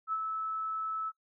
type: tone with ADSR envelope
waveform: sine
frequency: 1305 Hz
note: E6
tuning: 18 cents flat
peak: -28 dBFS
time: 0.07-1.12 s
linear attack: 55 ms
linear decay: 47 ms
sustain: -4 dB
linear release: 40 ms
effects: noise-tail reverb RT60 0.1 s tail -20 dB re dry